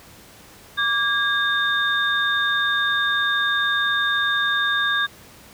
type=tone cluster; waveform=sine; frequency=1162 / 1631 / 3643 Hz; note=D6 / G#6 / A#7; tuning=-19 / -32 / -41 cents; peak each=-26 / -20 / -24 dBFS; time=0.77-5.07 s; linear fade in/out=20 ms; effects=pink hiss -46 dBFS RMS until 5.53 s + high-pass 60 Hz 12 dB/octave